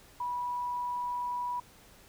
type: tone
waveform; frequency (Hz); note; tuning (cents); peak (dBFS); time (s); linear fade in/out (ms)
sine; 978; B5; -17; -31; 0.2-1.6; 5
effects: pink hiss -57 dBFS RMS until 2.08 s